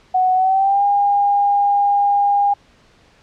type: tone with pitch glide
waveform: sine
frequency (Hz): 742 to 809.2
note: F#5 to G#5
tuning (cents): +5 to -45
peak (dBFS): -12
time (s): 0.14-2.54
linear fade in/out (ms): 10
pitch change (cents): +150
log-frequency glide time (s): 0.35-0.84
effects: pink hiss -52 dBFS RMS until 3.22 s + low-pass 5000 Hz 12 dB/octave